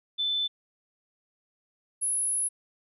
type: tone pair in turn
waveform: sine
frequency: 3520 / 10548 Hz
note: A7 / E9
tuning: 0 / 0 cents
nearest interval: octave + perfect fifth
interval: 1900 cents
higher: second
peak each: -25 dBFS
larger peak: neither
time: 0.18-0.48 / 2.01-2.49 s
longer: second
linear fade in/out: 20 ms
effects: none